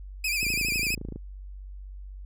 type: tone with vibrato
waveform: sawtooth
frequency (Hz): 2459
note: D#7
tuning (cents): -21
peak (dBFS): -22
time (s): 0.24-0.95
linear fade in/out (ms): 5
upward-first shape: sine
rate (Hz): 12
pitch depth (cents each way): 88
type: click train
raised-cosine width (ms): 3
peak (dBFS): -23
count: 21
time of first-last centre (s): 0.43-1.16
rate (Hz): 27.4
effects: added 48 Hz sine -38 dBFS peak until 2.25 s